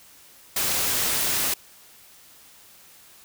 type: noise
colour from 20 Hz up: white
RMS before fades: -24 dBFS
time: 0.56-1.54 s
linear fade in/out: 5 ms
effects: white hiss -51 dBFS RMS until 3.24 s